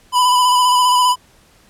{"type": "tone with vibrato", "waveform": "square", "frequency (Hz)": 996, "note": "B5", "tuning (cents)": 14, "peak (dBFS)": -11, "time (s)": [0.12, 1.16], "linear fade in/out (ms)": 50, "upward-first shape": "square", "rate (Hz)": 15, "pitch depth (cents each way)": 22, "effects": ["pink hiss -51 dBFS RMS until 1.69 s", "low-pass 12000 Hz 12 dB/octave"]}